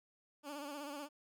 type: tone with vibrato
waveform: 15% pulse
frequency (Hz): 288.6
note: D4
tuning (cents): -30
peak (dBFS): -37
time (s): 0.43-1.09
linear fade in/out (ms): 50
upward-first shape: sine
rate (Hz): 16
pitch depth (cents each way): 70
effects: none